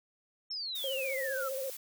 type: exponential sweep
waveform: sine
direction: down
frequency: 5460 to 1287 Hz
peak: -35 dBFS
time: 0.5-1.49 s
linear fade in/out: 10 ms
type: noise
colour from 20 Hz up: blue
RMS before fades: -43 dBFS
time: 0.75-1.77 s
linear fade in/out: 5 ms
type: tone with vibrato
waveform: sine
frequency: 533 Hz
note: C5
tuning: 32 cents sharp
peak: -34 dBFS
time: 0.84-1.7 s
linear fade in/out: 2 ms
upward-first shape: sine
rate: 15 Hz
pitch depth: 48 cents each way
effects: none